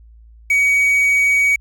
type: tone with quantisation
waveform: triangle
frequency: 2257 Hz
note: C#7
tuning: 31 cents sharp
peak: -10 dBFS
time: 0.5-1.56 s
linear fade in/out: 5 ms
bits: 6
effects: added 56 Hz sine -41 dBFS peak until 1.6 s